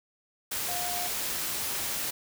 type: tone in noise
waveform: sine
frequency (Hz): 711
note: F5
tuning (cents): +31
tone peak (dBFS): -35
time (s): 0.68-1.08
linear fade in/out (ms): 10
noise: white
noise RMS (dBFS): -32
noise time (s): 0.51-2.11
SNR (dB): -6
effects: none